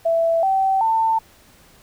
sine tone with pitch steps, 663 / 770.4 / 895.3 Hz, E5 / G5 / A5, +10 / -30 / +30 cents, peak -15 dBFS, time 0.05-1.19 s, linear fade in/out 10 ms, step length 380 ms, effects pink hiss -51 dBFS RMS until 1.82 s

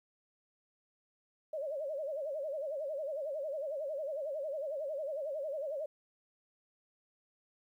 sine tone with vibrato, 586 Hz, D5, 4 cents flat, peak -35 dBFS, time 1.53-5.86 s, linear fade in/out 5 ms, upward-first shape sine, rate 11 Hz, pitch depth 150 cents each way, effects 12-bit

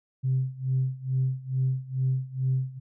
sine tone with tremolo, 130.81 Hz, C3, in tune, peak -20 dBFS, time 0.23-2.8 s, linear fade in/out 20 ms, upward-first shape sine, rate 2.3 Hz, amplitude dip 90%, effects tanh soft clip ceiling -17 dBFS

